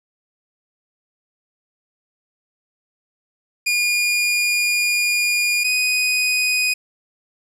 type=tone pair in turn; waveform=sawtooth; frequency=2431 / 2491 Hz; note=D#7 / D#7; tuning=-41 / +1 cents; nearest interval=unison; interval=42 cents; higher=second; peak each=-13 dBFS; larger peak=neither; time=3.66-5.64 / 5.64-6.74 s; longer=first; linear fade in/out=10 ms; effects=low-pass 12000 Hz 12 dB/octave + 9-bit